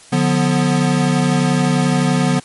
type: chord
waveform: square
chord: B diminished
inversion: first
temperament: equal with one note detuned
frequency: 146.83 / 178.39 / 246.9 Hz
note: D3 / F3 / B3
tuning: 0 / +37 / 0 cents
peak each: -18 dBFS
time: 0.12-2.4 s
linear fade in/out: 10 ms
effects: white hiss -43 dBFS RMS until 2.44 s + MP3 48 kbps